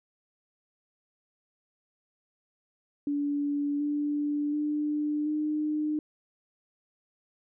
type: tone with pitch steps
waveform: sine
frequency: 288 / 293 / 298.2 / 303.4 Hz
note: D4 / D4 / D4 / D#4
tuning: -34 / -4 / +27 / -44 cents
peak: -26 dBFS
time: 3.07-5.99 s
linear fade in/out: 2 ms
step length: 730 ms
effects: none